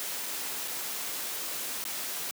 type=noise with dropouts; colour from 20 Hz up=white; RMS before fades=-35 dBFS; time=0-2.31 s; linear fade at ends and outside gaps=0 ms; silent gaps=0.259-0.263 / 0.677-0.681 / 1.84-1.852 s; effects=high-pass 200 Hz 12 dB/octave